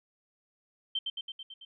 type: tone with echo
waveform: sine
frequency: 3123 Hz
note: G7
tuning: 7 cents flat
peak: -28 dBFS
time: 0.95-0.99 s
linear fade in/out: 5 ms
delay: 110 ms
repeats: 6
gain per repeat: -3 dB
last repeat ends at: 1.65 s
effects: none